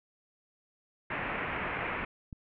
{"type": "low-pass noise", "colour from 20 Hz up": "white", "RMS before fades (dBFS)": -35, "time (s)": [1.1, 2.05], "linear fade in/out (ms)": 5, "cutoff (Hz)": 2500, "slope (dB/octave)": 48}
{"type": "click", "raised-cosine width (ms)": 5, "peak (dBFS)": -30, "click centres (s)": 2.328}
{"effects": []}